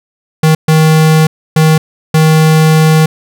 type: tone bursts at uneven times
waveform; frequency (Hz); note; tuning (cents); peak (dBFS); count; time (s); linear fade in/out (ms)
square; 157.5; D#3; +21; -5; 4; 0.43-0.55 / 0.68-1.27 / 1.56-1.78 / 2.14-3.06; 5
effects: none